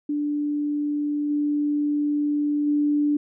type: tone with level steps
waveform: sine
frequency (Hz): 293.7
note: D4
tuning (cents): 0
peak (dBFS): -22 / -20 / -18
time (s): 0.09-3.17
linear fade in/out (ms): 5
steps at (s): 1.29 / 2.66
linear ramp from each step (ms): 20
effects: none